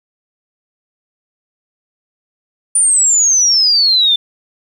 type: exponential sweep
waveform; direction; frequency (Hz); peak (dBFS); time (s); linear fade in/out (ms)
sine; down; 9397 to 3520; -8; 2.75-4.16; 5
effects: 7-bit